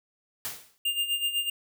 white noise with exponential decay, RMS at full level -31 dBFS, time 0.45-0.78 s, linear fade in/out 0 ms, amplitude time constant 71 ms
square tone with tremolo, 2806 Hz, F7, 8 cents sharp, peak -24 dBFS, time 0.85-1.5 s, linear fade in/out 5 ms, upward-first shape sine, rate 8 Hz, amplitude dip 70%
effects none

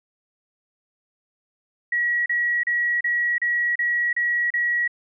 sine tone bursts, 1917 Hz, A#6, 48 cents sharp, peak -19 dBFS, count 8, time 1.92-4.878 s, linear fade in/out 5 ms, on 340 ms, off 34 ms, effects none

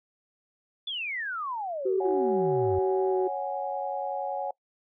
sine exponential sweep, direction down, 3520 to 86.4 Hz, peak -30 dBFS, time 0.87-2.79 s, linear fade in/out 5 ms
sine tone with pitch glide, 379.9 to 374.2 Hz, F#4 to F#4, +46 to +20 cents, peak -23 dBFS, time 1.85-3.28 s, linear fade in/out 10 ms, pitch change -26 cents, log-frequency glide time 3.1-3.16 s
sine chord, C# suspended fourth, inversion none, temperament equal, 554.4 / 740 / 830.6 Hz, C#5 / F#5 / G#5, 0 / 0 / 0 cents, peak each -33 dBFS, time 2-4.51 s, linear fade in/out 5 ms
effects noise-tail reverb RT60 0.1 s tail -23 dB re dry + tanh soft clip ceiling -12 dBFS

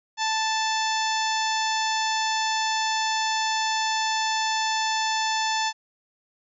harmonic tone, 880 Hz, A5, in tune, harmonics 1 / 2 / 3 / 4 / 5 / 6 / 7 / 8, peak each -25 / -30 / -34 / -32 / -35 / -33 / -36 / -38 dBFS, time 0.17-5.73 s, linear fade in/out 50 ms, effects none

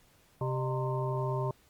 harmonic tone with a mistuned harmonic, 130.81 Hz, C3, in tune, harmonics 1 / 3 / 5 / 7 / 8, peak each -31 / -36 / -38 / -39 / -40 dBFS, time 0.41-1.51 s, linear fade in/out 2 ms, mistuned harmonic 5, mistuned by -120 cents, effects pink hiss -64 dBFS RMS until 1.69 s + Opus 48 kbps

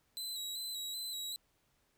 sawtooth tone with vibrato, 3951 Hz, B7, in tune, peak -36 dBFS, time 0.17-1.36 s, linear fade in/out 0 ms, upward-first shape square, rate 2.6 Hz, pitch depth 37 cents each way, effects pink hiss -75 dBFS RMS until 1.97 s

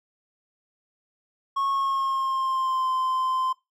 triangle tone with pitch glide, 1096 to 1036.9 Hz, C#6 to C6, -20 to -16 cents, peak -21 dBFS, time 1.56-3.53 s, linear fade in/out 10 ms, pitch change -96 cents, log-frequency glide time 1.7-2.89 s, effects noise-tail reverb RT60 0.2 s tail -20 dB re dry

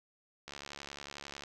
click train, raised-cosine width 0.2 ms, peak -26 dBFS, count 69, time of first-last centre 0.48-1.436 s, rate 71.1 Hz, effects none

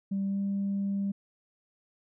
sine tone with pitch glide, 196 to 198.28 Hz, G3 to G3, 0 to +20 cents, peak -26 dBFS, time 0.11-1.12 s, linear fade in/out 10 ms, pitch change +20 cents, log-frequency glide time 0.26-0.39 s, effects tanh soft clip ceiling -24 dBFS

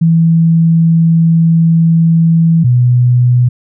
sine tone pair in turn, 164.81 / 123.47 Hz, E3 / B2, 0 / 0 cents, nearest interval perfect fourth, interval 500 cents, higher first, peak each -5 dBFS, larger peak neither, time 0.01-2.64 / 2.64-3.49 s, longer first, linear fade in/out 10 ms, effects none

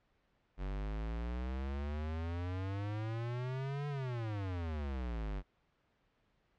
square exponential two-way sweep, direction up then down, 46.25 to 146.83 to 46.25 Hz, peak -37 dBFS, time 0.57-5.43 s, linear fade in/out 50 ms, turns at 3.88 s, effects pink hiss -75 dBFS RMS until 6.58 s + low-pass 3000 Hz 12 dB/octave

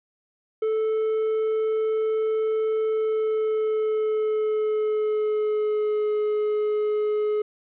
triangle tone with pitch glide, 438 to 422.8 Hz, A4 to G#4, -8 to +31 cents, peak -19 dBFS, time 0.62-7.42 s, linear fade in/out 5 ms, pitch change -61 cents, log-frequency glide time 2.85-6.12 s, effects resampled to 8000 Hz + 10-bit

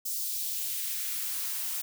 blue noise with high-pass filter sweep, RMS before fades -33 dBFS, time 0.05-1.82 s, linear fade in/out 10 ms, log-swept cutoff 5600 to 640 Hz, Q 1.1, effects none

